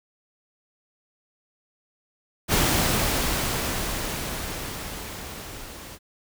pink noise with level ramp, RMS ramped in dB -20 to -41 dBFS, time 2.48-5.99 s, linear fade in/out 50 ms, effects none

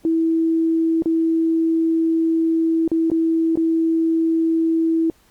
sine tone with dropouts, 326.4 Hz, E4, 17 cents flat, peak -15 dBFS, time 0.05-5.1 s, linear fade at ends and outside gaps 1 ms, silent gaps 1.022-1.058 / 2.878-2.916 / 3.101-3.116 / 3.556-3.573 s, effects pink hiss -57 dBFS RMS until 5.3 s + Opus 48 kbps

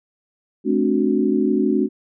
sine chord, D dominant seventh, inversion second, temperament equal with one note detuned, 214.7 / 261.6 / 293.7 / 370 Hz, A3 / C4 / D4 / F#4, -42 / 0 / 0 / 0 cents, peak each -21 dBFS, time 0.64-1.89 s, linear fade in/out 50 ms, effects none

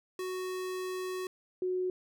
square / sine tone pair in turn, 370 / 367.2 Hz, F#4 / F#4, 0 / -13 cents, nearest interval unison, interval 13 cents, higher first, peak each -35 / -29 dBFS, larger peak second, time 0.19-1.27 / 1.62-1.9 s, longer first, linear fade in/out 2 ms, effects none

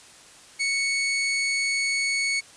sawtooth tone, 2217 Hz, C#7, in tune, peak -19 dBFS, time 0.59-2.41 s, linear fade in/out 20 ms, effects white hiss -49 dBFS RMS until 2.56 s + resampled to 22050 Hz

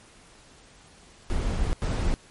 brown noise bursts at uneven times, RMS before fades -25 dBFS, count 2, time 1.3-1.73 / 1.82-2.14 s, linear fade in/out 0 ms, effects pink hiss -53 dBFS RMS until 2.3 s + MP3 48 kbps

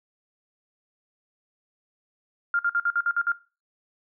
sine tone bursts, 1400 Hz, F6, 4 cents sharp, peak -20 dBFS, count 8, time 2.54-3.319 s, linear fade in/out 2 ms, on 51 ms, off 53 ms, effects noise-tail reverb RT60 0.3 s tail -18 dB re dry

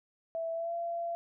sine tone with pitch glide, 659.3 to 681.4 Hz, E5 to F5, 0 to -43 cents, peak -32 dBFS, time 0.35-1.15 s, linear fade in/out 0 ms, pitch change +57 cents, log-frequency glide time 0.53-0.74 s, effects none

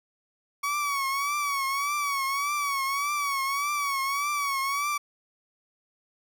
30% pulse tone with vibrato, 1127 Hz, C#6, 28 cents sharp, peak -23 dBFS, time 0.63-4.98 s, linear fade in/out 10 ms, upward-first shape triangle, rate 1.7 Hz, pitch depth 86 cents each way, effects none

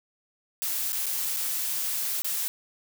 blue noise with dropouts, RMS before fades -29 dBFS, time 0.62-2.48 s, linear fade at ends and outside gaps 0 ms, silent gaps 0.921-0.929 / 1.059-1.065 / 1.364-1.369 / 2.22-2.245 s, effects none

